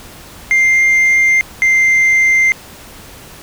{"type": "tone pair in turn", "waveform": "sine", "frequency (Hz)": [2101, 2090], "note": ["C7", "C7"], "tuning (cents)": [7, -2], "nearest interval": "unison", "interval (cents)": 9, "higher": "first", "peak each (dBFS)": -5, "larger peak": "neither", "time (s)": [[0.51, 1.41], [1.62, 2.52]], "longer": "neither", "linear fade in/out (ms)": 0, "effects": ["tanh soft clip ceiling -7 dBFS", "pink hiss -36 dBFS RMS until 3.42 s"]}